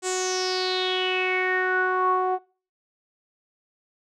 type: tone with low-pass filter sweep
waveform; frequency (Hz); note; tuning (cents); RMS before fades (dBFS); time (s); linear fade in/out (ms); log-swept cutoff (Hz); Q
sawtooth; 370; F#4; 0; -24; 0.02-2.39; 50; 7900 to 840; 6.9
effects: noise-tail reverb RT60 0.4 s tail -24 dB re dry